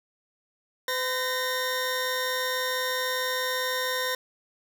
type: tone pair together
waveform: 20% pulse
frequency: 509 / 1844.5 Hz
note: C5 / A#6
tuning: -48 / -19 cents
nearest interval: octave + minor seventh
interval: 2229 cents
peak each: -24 dBFS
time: 0.88-4.15 s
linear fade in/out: 2 ms
effects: none